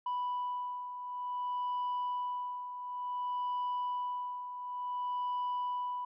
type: beating tone pair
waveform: sine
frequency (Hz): 987.8 / 988.36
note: B5 / B5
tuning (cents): 0 / +1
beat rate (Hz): 0.56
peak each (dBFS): -39 / -33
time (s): 0.06-6.05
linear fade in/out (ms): 5
effects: tanh soft clip ceiling -30 dBFS